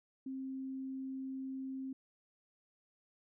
sine tone, 265.1 Hz, C4, 23 cents sharp, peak -39 dBFS, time 0.26-1.93 s, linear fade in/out 5 ms, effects none

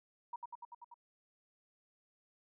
sine tone with echo, 953 Hz, A#5, 38 cents sharp, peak -39 dBFS, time 0.33-0.36 s, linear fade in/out 5 ms, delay 97 ms, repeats 6, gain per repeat -2 dB, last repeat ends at 0.942 s, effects none

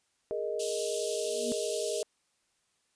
sine chord, Ab suspended second, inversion none, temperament equal, 415.3 / 466.2 / 622.3 Hz, Ab4 / Bb4 / Eb5, 0 / 0 / 0 cents, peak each -35 dBFS, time 0.31-2.03 s, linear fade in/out 0 ms
white high-pass noise, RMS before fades -36 dBFS, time 0.59-2.03 s, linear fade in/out 10 ms, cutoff 2700 Hz, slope 96 dB/octave
sine tone with exponential growth, 239.5 Hz, A#3, 47 cents sharp, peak -29 dBFS, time 1.22-1.52 s, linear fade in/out 0 ms, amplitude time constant 65 ms
effects white hiss -74 dBFS RMS until 2.95 s + resampled to 22050 Hz

